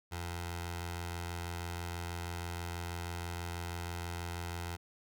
15% pulse tone with notch filter, 86.2 Hz, F2, 22 cents flat, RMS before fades -40 dBFS, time 0.11-4.77 s, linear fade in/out 20 ms, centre 230 Hz, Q 0.55, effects none

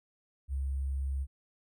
sine tone with sample-and-hold, 67.9 Hz, C#2, 35 cents flat, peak -30 dBFS, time 0.48-1.27 s, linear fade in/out 50 ms, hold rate 8820 Hz, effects none

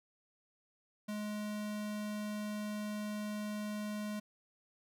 square tone, 210 Hz, G#3, 19 cents sharp, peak -38 dBFS, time 1.08-4.2 s, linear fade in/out 10 ms, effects none

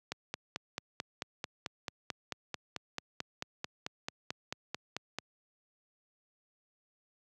click train, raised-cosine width 0.2 ms, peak -18 dBFS, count 24, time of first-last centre 0.12-5.186 s, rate 4.54 Hz, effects high-pass 100 Hz 12 dB/octave

